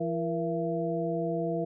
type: harmonic tone with a mistuned harmonic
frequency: 168 Hz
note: E3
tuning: 33 cents sharp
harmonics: 1 / 2 / 3 / 4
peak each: -33 / -33 / -33 / -33 dBFS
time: 0-1.65 s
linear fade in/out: 10 ms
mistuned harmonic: 3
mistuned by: -99 cents
effects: none